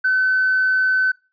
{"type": "tone with hard clipping", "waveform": "sine", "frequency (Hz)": 1519, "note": "F#6", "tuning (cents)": 45, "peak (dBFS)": -15, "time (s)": [0.04, 1.12], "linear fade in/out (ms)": 10, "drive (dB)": 1, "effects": ["noise-tail reverb RT60 0.3 s tail -22 dB re dry", "resampled to 11025 Hz"]}